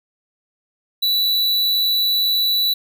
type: tone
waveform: square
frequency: 3951 Hz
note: B7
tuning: in tune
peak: -16 dBFS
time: 1.02-2.74 s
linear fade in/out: 10 ms
effects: none